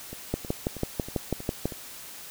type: two click trains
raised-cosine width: 2 ms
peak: -12 / -24 dBFS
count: 9 / 6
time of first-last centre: 0.34-1.656 / 0.13-1.722 s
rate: 6.08 / 3.14 Hz
effects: white hiss -43 dBFS RMS until 2.3 s